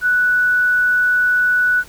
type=tone with quantisation; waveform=sine; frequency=1480 Hz; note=F#6; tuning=in tune; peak=-12 dBFS; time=0.01-1.84 s; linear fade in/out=50 ms; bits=7; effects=pink hiss -43 dBFS RMS until 1.88 s